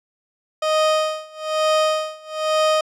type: tone with tremolo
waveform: 30% pulse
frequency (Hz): 622.3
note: D#5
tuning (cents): 0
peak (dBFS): -12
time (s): 0.62-2.81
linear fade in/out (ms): 5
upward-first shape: sine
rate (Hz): 1.1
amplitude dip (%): 95
effects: low-pass 7000 Hz 12 dB/octave